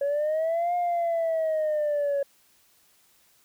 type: linear two-way sweep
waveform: sine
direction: up then down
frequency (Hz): 556 to 711 to 556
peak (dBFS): -21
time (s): 0.01-2.23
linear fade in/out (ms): 5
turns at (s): 0.75
effects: tanh soft clip ceiling -21 dBFS + white hiss -62 dBFS RMS until 3.44 s